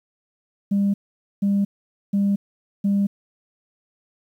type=tone bursts; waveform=sine; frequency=200 Hz; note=G3; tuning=35 cents sharp; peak=-15 dBFS; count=4; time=0.71-3.07 s; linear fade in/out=10 ms; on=230 ms; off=480 ms; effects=tanh soft clip ceiling -14 dBFS + 9-bit